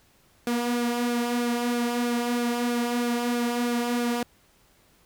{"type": "tone with flanger", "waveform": "sawtooth", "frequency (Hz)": 240, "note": "B3", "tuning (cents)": -49, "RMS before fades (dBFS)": -26, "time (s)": [0.47, 4.23], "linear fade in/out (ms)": 2, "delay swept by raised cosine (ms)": [0.99, 3.69], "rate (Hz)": 3.1, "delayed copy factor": -0.5, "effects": ["pink hiss -61 dBFS RMS until 5.05 s"]}